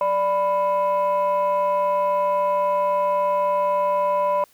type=tone pair together; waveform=sine; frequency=587.3 / 993.4 Hz; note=D5 / B5; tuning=0 / +10 cents; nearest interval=major sixth; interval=910 cents; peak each=-19 dBFS; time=0.01-4.44 s; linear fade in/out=2 ms; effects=tanh soft clip ceiling -14 dBFS + white hiss -57 dBFS RMS until 4.53 s